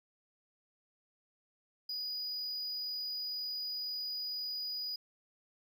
triangle tone, 4929 Hz, D#8, 17 cents flat, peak -35 dBFS, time 1.89-4.96 s, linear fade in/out 5 ms, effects 12-bit

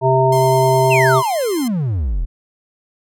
harmonic tone, 131.2 Hz, C3, 5 cents sharp, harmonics 1 / 3 / 5 / 7, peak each -16 / -16 / -16 / -16 dBFS, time 0.01-1.23 s, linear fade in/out 50 ms
5% pulse tone with vibrato, 1046.5 Hz, C6, in tune, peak -16 dBFS, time 0.32-1.68 s, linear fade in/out 5 ms, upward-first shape sine, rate 9.6 Hz, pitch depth 22 cents each way
triangle exponential sweep, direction down, 2875 to 35.2 Hz, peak -14 dBFS, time 0.9-2.26 s, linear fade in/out 20 ms
effects none

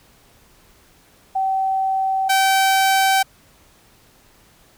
sine / sawtooth tone pair in turn, 768 / 771.6 Hz, G5 / G5, -36 / -28 cents, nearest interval unison, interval 8 cents, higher second, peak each -17 / -10 dBFS, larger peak second, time 1.35-2.29 / 2.29-3.23 s, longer neither, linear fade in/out 10 ms, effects pink hiss -53 dBFS RMS until 4.77 s

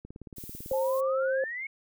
click train, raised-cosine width 3 ms, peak -30 dBFS, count 13, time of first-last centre 0.05-0.717 s, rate 18 Hz
violet noise, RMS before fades -44 dBFS, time 0.36-1.01 s, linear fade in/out 10 ms
sine tone, 530 Hz, C5, 22 cents sharp, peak -25 dBFS, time 0.71-1.44 s, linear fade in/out 2 ms
sine exponential sweep, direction up, 835 to 2217 Hz, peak -33 dBFS, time 0.73-1.67 s, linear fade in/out 5 ms
effects none

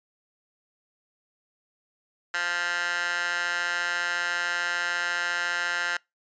15% pulse tone with high-pass filter, 174.61 Hz, F3, in tune, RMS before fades -28 dBFS, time 2.34-5.97 s, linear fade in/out 2 ms, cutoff 1400 Hz, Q 3.1, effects noise-tail reverb RT60 0.2 s tail -25 dB re dry + resampled to 16000 Hz

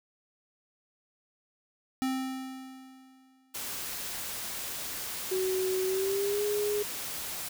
square tone with exponential decay, 262.1 Hz, C4, 3 cents sharp, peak -27 dBFS, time 2.02-3.59 s, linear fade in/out 0 ms, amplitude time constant 340 ms
white noise, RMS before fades -37 dBFS, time 3.54-7.49 s, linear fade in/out 10 ms
sine tone with pitch glide, 374.5 to 415.5 Hz, F#4 to G#4, +21 to +1 cents, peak -27 dBFS, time 5.31-6.83 s, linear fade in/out 10 ms, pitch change +180 cents, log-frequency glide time 5.86-6.44 s
effects none

